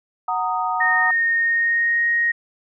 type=chord; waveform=sine; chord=D# minor; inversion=first; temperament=equal with one note detuned; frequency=740 / 925.9 / 1244.5 Hz; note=F#5 / A#5 / D#6; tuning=0 / -12 / 0 cents; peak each=-24 dBFS; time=0.28-1.11 s; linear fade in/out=5 ms
type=tone with pitch glide; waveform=sine; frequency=1845 to 1872.9 Hz; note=A#6 to A#6; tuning=-18 to +8 cents; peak=-16 dBFS; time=0.8-2.32 s; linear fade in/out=10 ms; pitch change=+26 cents; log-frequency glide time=1.36-2.08 s
effects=none